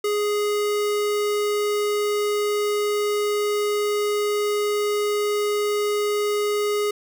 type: tone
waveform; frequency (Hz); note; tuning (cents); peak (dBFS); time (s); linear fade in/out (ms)
square; 415.3; G#4; 0; -21; 0.04-6.91; 5
effects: none